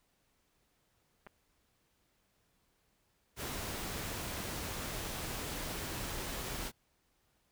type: clicks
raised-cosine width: 0.5 ms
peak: -36 dBFS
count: 2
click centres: 1.266 / 1.271 s
type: noise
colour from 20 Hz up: pink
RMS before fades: -40 dBFS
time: 3.36-6.72 s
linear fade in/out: 50 ms
effects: pink hiss -75 dBFS RMS until 7.51 s